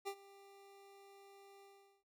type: tone with ADSR envelope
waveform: 25% pulse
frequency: 396.2 Hz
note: G4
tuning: 18 cents sharp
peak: -35 dBFS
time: 0.05-2.04 s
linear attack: 26 ms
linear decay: 70 ms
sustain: -20 dB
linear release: 420 ms
effects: none